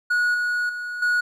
triangle tone with level steps, 1457 Hz, F#6, 27 cents flat, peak -16 / -19 / -26 / -16 dBFS, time 0.1-1.21 s, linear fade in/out 10 ms, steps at 0.34 / 0.69 / 1.02 s, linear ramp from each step 5 ms, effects none

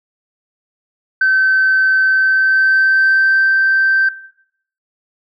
sine tone with pitch glide, 1538 to 1559.5 Hz, G6 to G6, -33 to -9 cents, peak -8 dBFS, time 1.21-4.09 s, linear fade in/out 5 ms, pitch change +24 cents, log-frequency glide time 2.02-3.41 s, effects noise-tail reverb RT60 0.7 s tail -18 dB re dry + tanh soft clip ceiling -6 dBFS

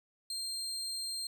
30% pulse tone, 4186 Hz, C8, in tune, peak -33 dBFS, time 0.3-1.27 s, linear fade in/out 2 ms, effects none

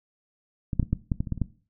clicks, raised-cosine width 5 ms, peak -16 / -8 / -16 / -10 / -12 / -14 / -22 / -14 / -24 / -12 dBFS, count 10, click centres 0.732 / 0.797 / 0.829 / 0.93 / 1.118 / 1.205 / 1.272 / 1.323 / 1.377 / 1.417 s, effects noise-tail reverb RT60 0.4 s tail -18 dB re dry

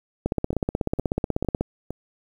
two click trains, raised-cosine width 2 ms, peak -17 / -9 dBFS, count 4 / 23, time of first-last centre 0.53-1.906 / 0.26-1.61 s, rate 2.18 / 16.3 Hz, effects 8-bit

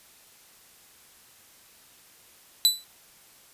sawtooth tone with exponential decay, 3977 Hz, B7, 11 cents sharp, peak -10 dBFS, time 2.65-2.84 s, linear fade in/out 0 ms, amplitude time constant 41 ms, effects white hiss -55 dBFS RMS until 3.53 s + resampled to 32000 Hz

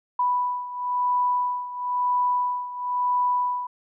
sine beating tone pair, 987.8 / 988.79 Hz, B5 / B5, 0 / +2 cents, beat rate 0.99 Hz, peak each -23 / -27 dBFS, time 0.19-3.67 s, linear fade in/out 5 ms, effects none

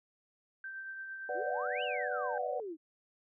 sine tone with tremolo, 1562 Hz, G6, 7 cents flat, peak -39 dBFS, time 0.64-2.38 s, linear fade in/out 2 ms, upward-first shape triangle, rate 8.8 Hz, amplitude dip 35%
sine chord, B minor, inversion none, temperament equal, 493.9 / 587.3 / 740 Hz, B4 / D5 / F#5, 0 / 0 / 0 cents, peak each -38 dBFS, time 1.29-2.6 s, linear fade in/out 2 ms
sine exponential two-way sweep, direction up then down, 300.7 to 3028 to 300.7 Hz, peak -38 dBFS, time 1.34-2.77 s, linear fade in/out 50 ms, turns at 1.83 s
effects none

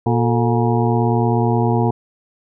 harmonic tone with a mistuned harmonic, 118.9 Hz, A#2, 35 cents sharp, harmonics 1 / 2 / 3 / 4 / 6 / 7 / 8, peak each -17 / -20 / -22 / -23 / -25 / -25 / -26 dBFS, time 0.06-1.91 s, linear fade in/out 5 ms, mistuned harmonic 4, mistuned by -110 cents, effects none

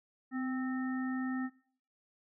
harmonic tone with a mistuned harmonic, 261.6 Hz, C4, in tune, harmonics 1 / 3 / 5 / 7, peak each -33 / -47 / -46 / -45 dBFS, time 0.31-1.5 s, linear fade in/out 50 ms, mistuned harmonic 1, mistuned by -27 cents, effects noise-tail reverb RT60 0.5 s tail -17 dB re dry

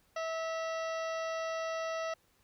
harmonic tone with a mistuned harmonic, 650 Hz, E5, 24 cents flat, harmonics 1 / 2 / 3 / 4 / 5 / 6 / 7 / 8 / 9, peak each -35 / -40 / -44 / -49 / -54 / -55 / -55 / -55 / -54 dBFS, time 0.16-2.14 s, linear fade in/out 5 ms, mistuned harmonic 4, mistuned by +75 cents, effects pink hiss -70 dBFS RMS until 2.43 s

